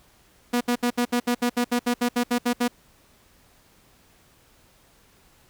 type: tone bursts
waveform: sawtooth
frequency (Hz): 242.4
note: B3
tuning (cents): -32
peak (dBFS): -16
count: 15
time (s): 0.53-2.681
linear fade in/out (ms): 10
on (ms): 79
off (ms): 69
effects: pink hiss -58 dBFS RMS until 5.49 s